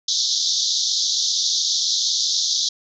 pink band-pass noise, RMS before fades -21 dBFS, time 0.08-2.69 s, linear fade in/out 5 ms, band 3500 to 6500 Hz, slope 96 dB/octave, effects none

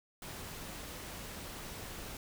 pink noise, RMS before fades -45 dBFS, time 0.22-2.17 s, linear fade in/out 2 ms, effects none

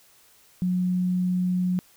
sine tone, 181.4 Hz, F#3, 34 cents flat, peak -21 dBFS, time 0.62-1.79 s, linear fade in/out 0 ms, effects white hiss -57 dBFS RMS until 1.96 s

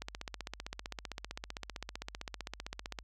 click train, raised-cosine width 0.2 ms, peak -22 dBFS, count 47, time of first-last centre 0.02-2.988 s, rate 15.5 Hz, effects added 50 Hz sine -52 dBFS peak until 3.03 s

